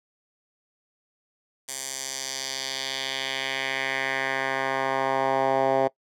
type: tone with band-pass filter sweep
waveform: 10% pulse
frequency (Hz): 133.9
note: C3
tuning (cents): +40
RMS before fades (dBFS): -27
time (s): 1.68-5.88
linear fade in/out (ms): 10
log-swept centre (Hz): 8200 to 650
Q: 1.7
effects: noise-tail reverb RT60 0.1 s tail -21 dB re dry